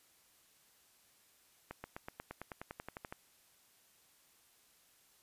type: accelerating click train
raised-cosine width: 0.5 ms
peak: -28 dBFS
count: 15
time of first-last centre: 1.71-3.125 s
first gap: 130 ms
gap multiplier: 0.96
effects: white hiss -68 dBFS RMS until 5.22 s + resampled to 32000 Hz